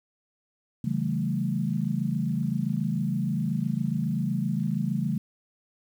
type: chord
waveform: sine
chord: A dominant seventh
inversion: first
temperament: equal with one note detuned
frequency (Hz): 138.59 / 164.81 / 192.74 / 220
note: C#3 / E3 / G3 / A3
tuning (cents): 0 / 0 / -29 / 0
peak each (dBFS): -30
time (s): 0.84-5.18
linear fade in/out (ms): 5
effects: 9-bit